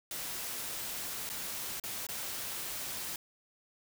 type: noise with dropouts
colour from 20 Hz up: white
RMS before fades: -39 dBFS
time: 0.11-3.16 s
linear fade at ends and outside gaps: 2 ms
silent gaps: 1.292-1.299 / 1.799-1.837 / 2.068-2.088 s
effects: none